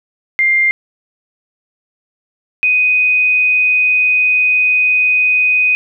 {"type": "tone pair in turn", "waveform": "sine", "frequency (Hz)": [2100, 2497], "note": ["C7", "D#7"], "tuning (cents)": [6, 6], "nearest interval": "minor third", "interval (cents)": 300, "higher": "second", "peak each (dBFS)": -9, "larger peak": "neither", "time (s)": [[0.39, 0.71], [2.63, 5.75]], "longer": "second", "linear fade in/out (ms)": 0, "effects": []}